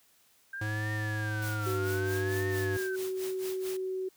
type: tone with vibrato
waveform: sine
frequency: 1568 Hz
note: G6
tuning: in tune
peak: -36 dBFS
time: 0.53-2.96 s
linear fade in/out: 5 ms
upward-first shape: triangle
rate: 0.64 Hz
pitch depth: 270 cents each way
type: tone with pitch glide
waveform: square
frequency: 106.8 to 99.07 Hz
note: G#2 to G2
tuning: +49 to +19 cents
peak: -32 dBFS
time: 0.61-2.77 s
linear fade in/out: 5 ms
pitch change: -130 cents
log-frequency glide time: 1.57-1.82 s
type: noise with tremolo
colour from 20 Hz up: white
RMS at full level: -42 dBFS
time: 1.42-3.77 s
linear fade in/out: 2 ms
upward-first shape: sine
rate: 4.5 Hz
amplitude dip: 85%
type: tone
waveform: sine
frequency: 375.4 Hz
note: F#4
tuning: 25 cents sharp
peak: -31 dBFS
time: 1.66-4.09 s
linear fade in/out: 10 ms
effects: white hiss -65 dBFS RMS until 4.16 s + high-pass 60 Hz 12 dB/octave